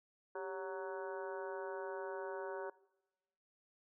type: harmonic tone with a mistuned harmonic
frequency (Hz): 186.3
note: F#3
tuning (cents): +12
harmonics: 2 / 3 / 4 / 5 / 6 / 7 / 8 / 9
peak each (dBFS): -44 / -46 / -53 / -48 / -54 / -61 / -51 / -61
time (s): 0.35-2.7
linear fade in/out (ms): 5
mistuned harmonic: 2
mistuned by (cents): +89
effects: noise-tail reverb RT60 0.9 s tail -20 dB re dry